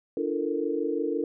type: chord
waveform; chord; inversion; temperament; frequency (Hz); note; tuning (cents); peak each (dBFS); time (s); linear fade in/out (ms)
sine; Bb major seventh; first; equal with one note detuned; 293.7 / 340.7 / 440 / 466.2; D4 / F4 / A4 / Bb4; 0 / -43 / 0 / 0; -31; 0.17-1.24; 2
effects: none